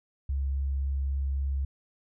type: tone with vibrato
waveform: sine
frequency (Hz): 68.4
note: C#2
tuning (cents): -23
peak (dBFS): -26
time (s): 0.29-1.65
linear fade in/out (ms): 5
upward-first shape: triangle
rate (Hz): 3.7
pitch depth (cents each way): 8
effects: none